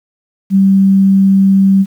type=tone; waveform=sine; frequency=194 Hz; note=G3; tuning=18 cents flat; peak=-5 dBFS; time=0.5-1.86 s; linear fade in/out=50 ms; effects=7-bit